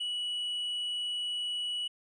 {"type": "tone", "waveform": "triangle", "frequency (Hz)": 2939, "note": "F#7", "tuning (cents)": -12, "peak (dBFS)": -30, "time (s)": [0, 1.88], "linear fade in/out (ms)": 10, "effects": ["resampled to 22050 Hz"]}